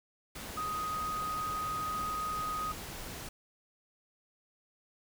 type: tone in noise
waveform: sine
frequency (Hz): 1250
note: D#6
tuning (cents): +8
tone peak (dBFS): -33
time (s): 0.57-2.72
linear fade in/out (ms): 5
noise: pink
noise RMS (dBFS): -43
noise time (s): 0.35-3.29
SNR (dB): +7
effects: none